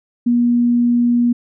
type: tone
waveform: sine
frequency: 240 Hz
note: B3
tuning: 49 cents flat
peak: -11 dBFS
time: 0.26-1.33 s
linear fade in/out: 10 ms
effects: none